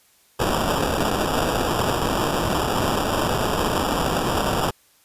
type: noise with sample-and-hold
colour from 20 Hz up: white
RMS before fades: -22 dBFS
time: 0.39-4.71 s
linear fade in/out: 10 ms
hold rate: 2100 Hz
effects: white hiss -58 dBFS RMS until 5.04 s + resampled to 32000 Hz